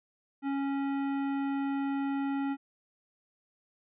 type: tone with hard clipping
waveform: sine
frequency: 276.4 Hz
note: C#4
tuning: 5 cents flat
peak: -31 dBFS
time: 0.42-2.57 s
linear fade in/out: 50 ms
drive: 14 dB
effects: resampled to 8000 Hz